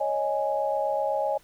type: chord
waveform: sine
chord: C# suspended second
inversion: none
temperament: equal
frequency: 554.4 / 622.3 / 830.6 Hz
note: C#5 / D#5 / G#5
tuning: 0 / 0 / 0 cents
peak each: -28 dBFS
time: 0-1.38 s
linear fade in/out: 10 ms
effects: pink hiss -58 dBFS RMS until 1.43 s